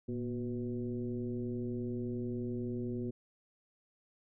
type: tone with frequency modulation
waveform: sine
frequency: 240.3 Hz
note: B3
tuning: 47 cents flat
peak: -34 dBFS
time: 0.08-3.11 s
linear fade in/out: 10 ms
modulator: 128 Hz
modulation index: 1.2
effects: none